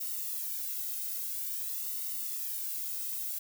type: noise with flanger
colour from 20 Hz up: violet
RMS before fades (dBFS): -36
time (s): 0-3.39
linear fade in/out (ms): 10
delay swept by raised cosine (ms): 1.2 to 1.75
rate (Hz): 0.49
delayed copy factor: -0.85
effects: none